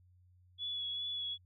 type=tone with vibrato; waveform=sine; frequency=3393 Hz; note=G#7; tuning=36 cents sharp; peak=-36 dBFS; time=0.58-1.38 s; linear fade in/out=50 ms; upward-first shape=sine; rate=2.5 Hz; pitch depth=18 cents each way; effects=added 90 Hz sine -62 dBFS peak until 1.45 s